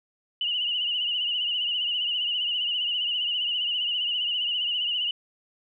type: tone with vibrato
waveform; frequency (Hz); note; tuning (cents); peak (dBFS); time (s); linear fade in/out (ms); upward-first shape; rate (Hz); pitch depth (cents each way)
sine; 2915; F#7; -26; -24; 0.41-5.11; 2; triangle; 15; 81
effects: none